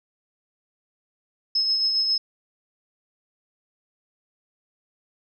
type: tone with tremolo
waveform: sine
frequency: 5180 Hz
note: E8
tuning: 31 cents flat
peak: -18 dBFS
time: 1.55-2.18 s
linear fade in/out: 5 ms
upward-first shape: sine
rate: 7.4 Hz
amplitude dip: 35%
effects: none